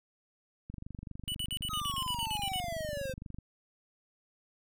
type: click train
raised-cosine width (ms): 5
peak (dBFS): -30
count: 66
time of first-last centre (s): 0.7-3.386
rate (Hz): 24.2
type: tone bursts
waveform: square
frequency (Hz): 2960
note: F#7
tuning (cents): 0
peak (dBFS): -34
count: 12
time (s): 1.28-2.598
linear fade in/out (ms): 0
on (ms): 64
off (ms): 50
type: exponential sweep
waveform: square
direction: down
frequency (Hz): 1289 to 514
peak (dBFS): -36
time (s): 1.69-3.14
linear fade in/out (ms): 20
effects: none